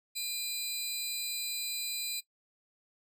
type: tone pair together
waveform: 20% pulse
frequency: 2422 / 4025 Hz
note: D#7 / B7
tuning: -47 / +32 cents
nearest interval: major sixth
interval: 879 cents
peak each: -35 / -29 dBFS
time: 0.15-2.21 s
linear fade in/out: 20 ms
effects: noise-tail reverb RT60 0.1 s tail -19 dB re dry